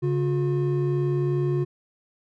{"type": "tone pair together", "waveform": "triangle", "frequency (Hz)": [140.47, 358.7], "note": ["C#3", "F4"], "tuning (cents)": [23, 46], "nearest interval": "octave + major third", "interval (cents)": 1623, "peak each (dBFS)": [-21, -23], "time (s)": [0.02, 1.65], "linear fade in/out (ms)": 20, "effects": []}